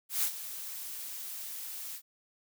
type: noise with ADSR envelope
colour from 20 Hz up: blue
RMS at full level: -28 dBFS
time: 0.09-2.02 s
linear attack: 140 ms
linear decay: 78 ms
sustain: -13 dB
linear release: 74 ms
effects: none